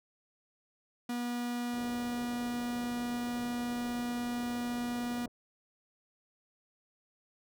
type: tone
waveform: 45% pulse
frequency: 241.6 Hz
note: B3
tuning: 38 cents flat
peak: -33 dBFS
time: 1.09-5.26 s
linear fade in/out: 5 ms
type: low-pass noise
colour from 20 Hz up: white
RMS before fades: -50 dBFS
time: 1.73-5.28 s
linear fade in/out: 2 ms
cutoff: 600 Hz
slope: 24 dB/octave
effects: none